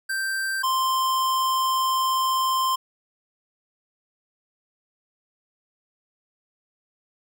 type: tone pair in turn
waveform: square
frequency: 1567 / 1045.8 Hz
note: G6 / C6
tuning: -1 / -1 cents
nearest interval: perfect fifth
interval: 700 cents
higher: first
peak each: -25 / -21 dBFS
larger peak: second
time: 0.09-0.63 / 0.63-2.76 s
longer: second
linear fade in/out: 10 ms
effects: none